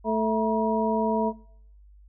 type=harmonic tone with a mistuned harmonic; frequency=220 Hz; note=A3; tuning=in tune; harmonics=1 / 2 / 3 / 4; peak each=-27 / -27 / -27 / -27 dBFS; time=0.04-1.33 s; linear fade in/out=50 ms; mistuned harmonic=4; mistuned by=+140 cents; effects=noise-tail reverb RT60 0.6 s tail -21 dB re dry + added 50 Hz sine -49 dBFS peak until 2.08 s